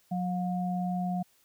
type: tone pair together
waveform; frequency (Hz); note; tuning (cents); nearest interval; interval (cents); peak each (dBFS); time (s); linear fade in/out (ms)
sine; 181.8 / 715.5; F#3 / F5; -30 / +42; 2 octaves; 2372; -29 / -34; 0.11-1.23; 10
effects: white hiss -66 dBFS RMS until 1.44 s